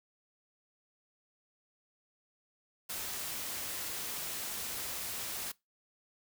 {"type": "noise", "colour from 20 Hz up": "white", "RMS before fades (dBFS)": -39, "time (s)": [2.89, 5.52], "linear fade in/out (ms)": 10, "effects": ["noise-tail reverb RT60 0.2 s tail -22 dB re dry"]}